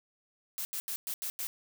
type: noise bursts at uneven times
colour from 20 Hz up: blue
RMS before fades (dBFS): -36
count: 6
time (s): 0.58-0.65 / 0.73-0.8 / 0.88-0.96 / 1.07-1.14 / 1.22-1.3 / 1.39-1.47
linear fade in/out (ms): 0
effects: none